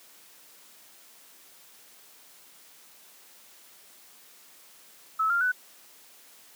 sine tone with pitch steps, 1300 / 1393.3 / 1493.3 Hz, E6 / F6 / F#6, -24 / -4 / +16 cents, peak -22 dBFS, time 5.19-5.52 s, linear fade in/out 10 ms, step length 110 ms, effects white hiss -54 dBFS RMS until 6.55 s + high-pass 200 Hz 12 dB/octave

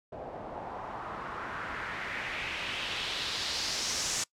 white noise with low-pass filter sweep, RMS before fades -36 dBFS, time 0.12-4.24 s, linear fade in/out 5 ms, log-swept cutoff 610 to 6900 Hz, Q 2.3, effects noise-tail reverb RT60 0.1 s tail -23 dB re dry

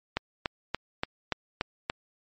click train, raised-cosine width 0.3 ms, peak -11 dBFS, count 7, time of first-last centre 0.17-1.899 s, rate 3.47 Hz, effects MP3 32 kbps

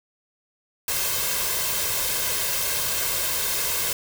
white noise with comb filter, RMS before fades -25 dBFS, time 0.88-3.93 s, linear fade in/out 2 ms, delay 1.9 ms, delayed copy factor +0.6, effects none

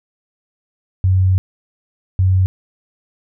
sine tone pair in turn, 93.5 / 93.5 Hz, F#2 / F#2, +19 / +19 cents, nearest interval unison, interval 0 cents, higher neither, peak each -10 dBFS, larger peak neither, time 1.04-1.38 / 2.19-2.46 s, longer first, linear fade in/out 0 ms, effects none

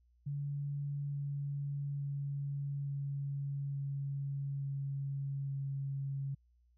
sine tone with pitch steps, 142.6 / 141.78 / 140.96 / 140.15 / 139.34 / 138.54 / 137.74 Hz, C#3 / C#3 / C#3 / C#3 / C#3 / C#3 / C#3, +49 / +39 / +29 / +19 / +9 / -1 / -11 cents, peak -35 dBFS, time 0.26-6.35 s, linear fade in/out 10 ms, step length 870 ms, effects added 60 Hz sine -66 dBFS peak until 6.77 s

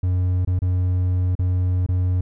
triangle tone with dropouts, 90.9 Hz, F#2, 30 cents flat, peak -15 dBFS, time 0.03-2.21 s, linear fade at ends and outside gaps 5 ms, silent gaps 0.45-0.473 / 0.591-0.619 / 1.353-1.391 / 1.864-1.887 s, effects none

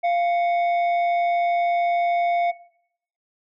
sine tone pair together, 694 / 2215 Hz, F5 / C#7, -11 / -2 cents, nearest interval octave + minor sixth, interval 2009 cents, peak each -16 / -27 dBFS, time 0.03-2.52 s, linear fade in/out 20 ms, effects noise-tail reverb RT60 0.7 s tail -20 dB re dry + tanh soft clip ceiling -16 dBFS

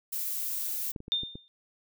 violet noise, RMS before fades -33 dBFS, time 0.12-0.92 s, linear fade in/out 10 ms
clicks, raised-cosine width 3 ms, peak -23 / -31 / -29 / -28 / -28 dBFS, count 5, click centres 0.962 / 1.004 / 1.081 / 1.234 / 1.355 s
sine tone with exponential decay, 3618 Hz, A7, 48 cents sharp, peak -22 dBFS, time 1.12-1.48 s, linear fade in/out 0 ms, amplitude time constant 78 ms
effects none

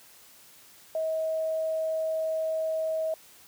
sine tone, 638 Hz, D#5, 43 cents sharp, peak -26 dBFS, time 0.95-3.14 s, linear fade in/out 2 ms, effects white hiss -54 dBFS RMS until 3.47 s + high-pass 60 Hz 12 dB/octave

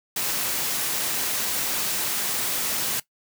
white noise, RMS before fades -26 dBFS, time 0.16-3 s, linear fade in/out 5 ms, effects noise-tail reverb RT60 0.1 s tail -18 dB re dry + high-pass 100 Hz 12 dB/octave

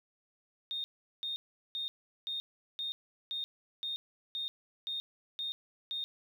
sine tone bursts, 3679 Hz, A#7, 24 cents flat, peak -34 dBFS, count 11, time 0.71-6.04 s, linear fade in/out 0 ms, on 130 ms, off 390 ms, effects 10-bit

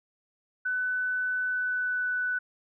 sine tone with pitch glide, 1500 to 1491.4 Hz, F#6 to F#6, +23 to +13 cents, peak -26 dBFS, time 0.65-2.39 s, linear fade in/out 10 ms, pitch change -10 cents, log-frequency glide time 1.48-2.08 s, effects none

